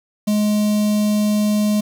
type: tone with notch filter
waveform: square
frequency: 210 Hz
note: G#3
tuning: 19 cents sharp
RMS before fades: -17 dBFS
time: 0.27-1.81 s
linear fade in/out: 10 ms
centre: 1600 Hz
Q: 0.52
effects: 7-bit